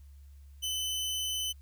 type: tone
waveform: sawtooth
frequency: 3029 Hz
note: F#7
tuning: 40 cents sharp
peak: -28 dBFS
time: 0.62-1.53 s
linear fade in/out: 20 ms
effects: added 70 Hz sine -49 dBFS peak until 1.61 s + white hiss -71 dBFS RMS until 1.61 s